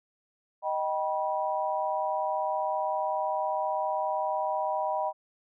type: chord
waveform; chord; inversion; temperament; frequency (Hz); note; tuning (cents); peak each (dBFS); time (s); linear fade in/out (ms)
sine; Eb augmented; none; just; 622.3 / 777.8 / 972.3; Eb5 / G5 / B5; 0 / -14 / -27; -31; 0.62-5.13; 50
effects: none